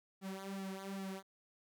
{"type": "tone with flanger", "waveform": "sawtooth", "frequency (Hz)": 193.5, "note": "G3", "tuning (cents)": -22, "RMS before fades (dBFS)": -44, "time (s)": [0.21, 1.23], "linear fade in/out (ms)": 50, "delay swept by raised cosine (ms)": [1.9, 4.8], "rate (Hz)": 2.5, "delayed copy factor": -0.95, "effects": []}